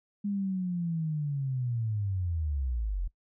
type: linear sweep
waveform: sine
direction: down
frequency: 205.6 to 40.59 Hz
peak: -28 dBFS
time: 0.24-3.08 s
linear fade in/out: 10 ms
effects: noise-tail reverb RT60 0.1 s tail -21 dB re dry